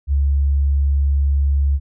sine tone, 70 Hz, C#2, 18 cents sharp, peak -13 dBFS, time 0.07-1.8 s, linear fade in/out 50 ms, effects none

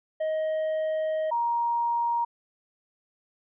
triangle / sine tone pair in turn, 628 / 940.9 Hz, D#5 / A#5, +16 / +16 cents, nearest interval perfect fifth, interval 700 cents, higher second, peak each -23 dBFS, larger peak neither, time 0.2-1.31 / 1.31-2.25 s, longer first, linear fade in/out 10 ms, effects resampled to 8000 Hz

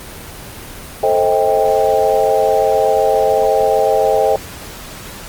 sine chord, A half-diminished seventh, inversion none, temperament just, 440 / 528 / 633.6 / 792 Hz, A4 / C5 / Eb5 / G5, 0 / +16 / +31 / +18 cents, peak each -16 dBFS, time 1.03-4.36 s, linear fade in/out 2 ms, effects pink hiss -32 dBFS RMS until 5.28 s + Opus 24 kbps

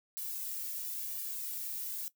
violet noise with flanger, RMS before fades -39 dBFS, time 0.17-2.08 s, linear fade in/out 0 ms, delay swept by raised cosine 1.7 to 2.21 ms, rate 1 Hz, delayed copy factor +0.9, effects noise-tail reverb RT60 0.1 s tail -17 dB re dry

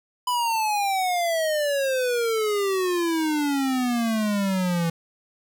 square exponential sweep, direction down, 1001 to 164.81 Hz, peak -22 dBFS, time 0.27-4.9 s, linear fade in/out 5 ms, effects none

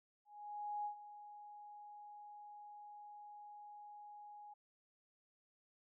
sine tone with ADSR envelope, 830.6 Hz, G#5, in tune, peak -38 dBFS, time 0.25-4.54 s, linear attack 600 ms, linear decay 98 ms, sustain -14 dB, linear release 10 ms, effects none

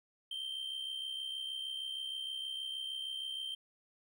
triangle tone with amplitude modulation, 3136 Hz, G7, in tune, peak -34 dBFS, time 0.31-3.55 s, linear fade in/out 5 ms, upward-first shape sine, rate 66.4 Hz, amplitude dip 55%, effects none

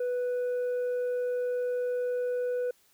sine tone with tanh clipping, 493.9 Hz, B4, in tune, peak -28 dBFS, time 0-2.71 s, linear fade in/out 5 ms, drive 3 dB, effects white hiss -65 dBFS RMS until 2.93 s

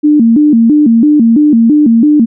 sine tone with vibrato, 261.6 Hz, C4, in tune, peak -3 dBFS, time 0.03-2.26 s, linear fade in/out 20 ms, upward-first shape square, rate 3 Hz, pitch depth 230 cents each way, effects none

